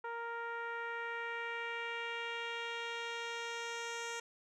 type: tone with low-pass filter sweep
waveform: 10% pulse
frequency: 466.2 Hz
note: A#4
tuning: in tune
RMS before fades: -41 dBFS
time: 0.04-4.2 s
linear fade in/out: 5 ms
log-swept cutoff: 1200 to 6700 Hz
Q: 1.6
effects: none